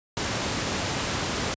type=noise; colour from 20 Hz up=pink; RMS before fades=-27 dBFS; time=0.17-1.54 s; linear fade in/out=0 ms; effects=high-pass 80 Hz 12 dB/octave + resampled to 16000 Hz